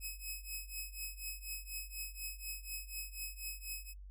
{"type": "tone with tremolo", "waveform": "5% pulse", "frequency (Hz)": 2558, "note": "D#7", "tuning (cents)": 47, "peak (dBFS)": -30, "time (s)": [0, 3.94], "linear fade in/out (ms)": 50, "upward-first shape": "triangle", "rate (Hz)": 4.1, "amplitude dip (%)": 95, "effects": ["noise-tail reverb RT60 0.1 s tail -19 dB re dry", "added 48 Hz sine -48 dBFS peak until 4.1 s"]}